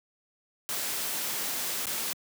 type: noise with dropouts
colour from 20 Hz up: white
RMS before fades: -32 dBFS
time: 0.69-2.13 s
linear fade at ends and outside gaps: 0 ms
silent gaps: 1.856-1.868 s
effects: high-pass 150 Hz 12 dB/octave